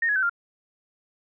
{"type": "tone with pitch steps", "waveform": "sine", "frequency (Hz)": [1842, 1679.4, 1531.1, 1396], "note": ["A#6", "G#6", "G6", "F6"], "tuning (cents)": [-21, 19, -41, -1], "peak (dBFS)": -20, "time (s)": [0.02, 0.296], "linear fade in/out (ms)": 5, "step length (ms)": 69, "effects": []}